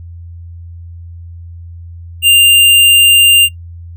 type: tone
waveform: square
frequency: 2794 Hz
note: F7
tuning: in tune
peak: -4 dBFS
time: 2.22-3.49 s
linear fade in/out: 50 ms
effects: noise-tail reverb RT60 0.1 s tail -19 dB re dry + added 85 Hz sine -27 dBFS peak until 3.96 s

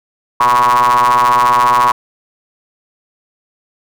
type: ring-modulated tone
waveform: square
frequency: 61.6 Hz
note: B1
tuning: 4 cents flat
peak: -6 dBFS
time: 0.4-1.92 s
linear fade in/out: 5 ms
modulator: 1040 Hz
effects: none

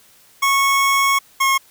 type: tone pair in turn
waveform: 25% pulse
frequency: 1101 / 1083.3 Hz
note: C#6 / C#6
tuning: -12 / -40 cents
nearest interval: unison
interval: 28 cents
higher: first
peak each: -10 dBFS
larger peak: neither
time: 0.42-1.19 / 1.4-1.58 s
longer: first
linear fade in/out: 10 ms
effects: white hiss -51 dBFS RMS until 1.7 s

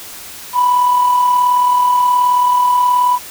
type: tone with amplitude modulation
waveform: sine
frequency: 987.8 Hz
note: B5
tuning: in tune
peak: -6 dBFS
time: 0.53-3.19 s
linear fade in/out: 50 ms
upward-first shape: sine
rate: 38.7 Hz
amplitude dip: 45%
effects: tanh soft clip ceiling -5 dBFS + white hiss -32 dBFS RMS until 3.3 s

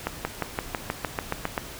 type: accelerating click train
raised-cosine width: 0.5 ms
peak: -10 dBFS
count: 11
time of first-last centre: 0.07-1.578 s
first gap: 180 ms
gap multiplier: 0.96
effects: pink hiss -40 dBFS RMS until 1.79 s

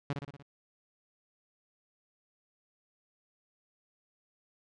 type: tone with echo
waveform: sawtooth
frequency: 142 Hz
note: C#3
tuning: 42 cents sharp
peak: -27 dBFS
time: 0.1-0.13 s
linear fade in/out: 0 ms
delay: 59 ms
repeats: 5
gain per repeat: -4 dB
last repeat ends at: 0.425 s
effects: low-pass 4000 Hz 12 dB/octave

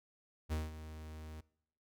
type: tone with ADSR envelope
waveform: 45% pulse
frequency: 78.1 Hz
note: D#2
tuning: 7 cents sharp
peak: -33 dBFS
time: 0.49-1.41 s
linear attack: 34 ms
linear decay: 180 ms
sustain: -13 dB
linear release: 10 ms
effects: noise-tail reverb RT60 0.7 s tail -22 dB re dry

